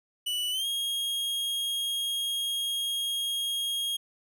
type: tone with pitch glide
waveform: 45% pulse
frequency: 2960 to 3265 Hz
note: F#7 to G#7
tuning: 0 to -30 cents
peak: -28 dBFS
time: 0.26-3.97 s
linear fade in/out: 10 ms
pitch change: +170 cents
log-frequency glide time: 0.51-0.66 s
effects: none